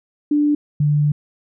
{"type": "tone pair in turn", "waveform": "sine", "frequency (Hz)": [294.7, 147.71], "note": ["D4", "D3"], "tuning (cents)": [6, 10], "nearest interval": "octave", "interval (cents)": 1196, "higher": "first", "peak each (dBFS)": -13, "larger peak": "neither", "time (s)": [[0.31, 0.55], [0.8, 1.12]], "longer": "second", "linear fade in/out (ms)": 5, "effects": []}